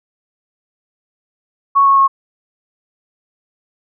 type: tone with pitch steps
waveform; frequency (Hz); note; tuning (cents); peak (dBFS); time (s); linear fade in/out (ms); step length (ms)
sine; 1108.7 / 1099.1 / 1089.7; C#6 / C#6 / C#6; 0 / -15 / -30; -7; 1.75-2.08; 20; 110
effects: none